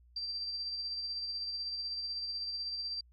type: tone with tremolo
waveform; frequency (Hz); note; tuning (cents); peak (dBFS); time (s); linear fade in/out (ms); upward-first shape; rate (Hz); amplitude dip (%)
sine; 4699; D8; 0; -34; 0.16-3.01; 5; sine; 16; 35
effects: added 60 Hz sine -59 dBFS peak until 3.12 s

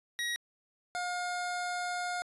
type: tone pair in turn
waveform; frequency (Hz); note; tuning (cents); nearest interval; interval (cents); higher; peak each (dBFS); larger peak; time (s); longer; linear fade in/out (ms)
25% pulse; 1900 / 713.6; A#6 / F5; +33 / +37; octave + perfect fourth; 1696; first; -28 / -29; first; 0.19-0.36 / 0.95-2.22; second; 0
effects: resampled to 24000 Hz

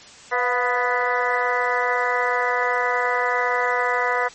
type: harmonic tone with a mistuned harmonic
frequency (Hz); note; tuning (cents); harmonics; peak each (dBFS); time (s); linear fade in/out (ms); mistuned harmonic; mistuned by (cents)
247.4; B3; +3; 2 / 3 / 4 / 5 / 6 / 7 / 8; -25 / -27 / -25 / -27 / -29 / -28 / -25; 0.31-4.29; 20; 3; -55
effects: white hiss -44 dBFS RMS until 4.34 s + MP3 32 kbps

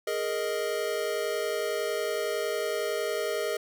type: chord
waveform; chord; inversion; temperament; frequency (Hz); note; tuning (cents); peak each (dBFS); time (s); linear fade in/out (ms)
square; Ab suspended second; none; equal; 415.3 / 466.2 / 622.3; Ab4 / Bb4 / Eb5; 0 / 0 / 0; -33; 0.07-3.57; 5
effects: none

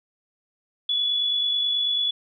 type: tone with amplitude modulation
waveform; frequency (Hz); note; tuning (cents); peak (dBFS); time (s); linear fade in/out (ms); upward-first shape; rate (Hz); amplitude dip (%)
sine; 3416; G#7; +48; -19; 0.89-2.11; 5; sine; 49.2; 35
effects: none

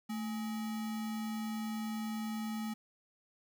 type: tone with sample-and-hold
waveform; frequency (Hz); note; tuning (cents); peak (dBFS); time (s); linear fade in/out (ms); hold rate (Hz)
sine; 220; A3; 0; -35; 0.09-2.74; 10; 1050
effects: none

